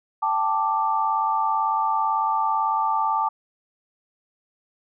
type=chord; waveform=sine; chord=G suspended second; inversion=none; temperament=just; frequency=784 / 882 / 1176 Hz; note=G5 / A5 / D6; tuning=0 / +4 / +2 cents; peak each=-28 / -22 / -24 dBFS; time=0.22-3.29 s; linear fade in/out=10 ms; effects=none